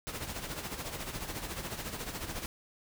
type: noise with tremolo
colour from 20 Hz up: pink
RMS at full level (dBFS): -37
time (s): 0.07-2.46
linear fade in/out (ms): 0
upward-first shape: sine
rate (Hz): 14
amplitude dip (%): 60
effects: none